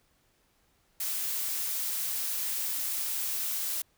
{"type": "noise", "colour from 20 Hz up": "blue", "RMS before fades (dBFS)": -32, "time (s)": [1, 3.82], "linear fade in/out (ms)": 5, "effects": ["pink hiss -69 dBFS RMS until 3.97 s"]}